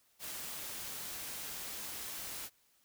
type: noise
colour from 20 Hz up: white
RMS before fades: -43 dBFS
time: 0.19-2.5 s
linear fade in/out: 50 ms
effects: white hiss -71 dBFS RMS until 2.84 s